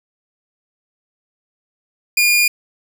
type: tone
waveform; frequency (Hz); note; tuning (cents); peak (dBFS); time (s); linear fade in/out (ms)
sawtooth; 2424; D#7; -46; -8; 2.17-2.48; 5
effects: none